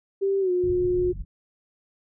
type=tone with pitch glide; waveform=sine; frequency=392 to 359.5 Hz; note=G4 to F#4; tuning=0 to -50 cents; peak=-20 dBFS; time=0.21-1.13 s; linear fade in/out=20 ms; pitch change=-150 cents; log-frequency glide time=0.4-0.51 s
type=low-pass noise; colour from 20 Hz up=pink; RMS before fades=-34 dBFS; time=0.63-1.25 s; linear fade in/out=10 ms; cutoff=140 Hz; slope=24 dB/octave
effects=none